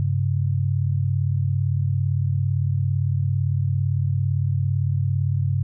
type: tone pair together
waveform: sine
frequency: 97.9 / 135.66 Hz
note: G2 / C#3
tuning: -2 / -37 cents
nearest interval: tritone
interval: 565 cents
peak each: -21 / -22 dBFS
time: 0-5.63 s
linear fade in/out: 0 ms
effects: none